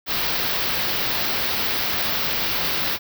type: band-stop noise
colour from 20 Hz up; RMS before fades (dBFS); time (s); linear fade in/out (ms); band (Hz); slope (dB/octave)
white; -23; 0.06-2.99; 50; 5300 to 15000; 48
effects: none